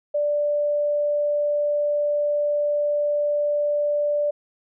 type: tone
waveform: sine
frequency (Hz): 587.3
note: D5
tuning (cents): 0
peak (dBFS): -19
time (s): 0.14-4.31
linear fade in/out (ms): 10
effects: none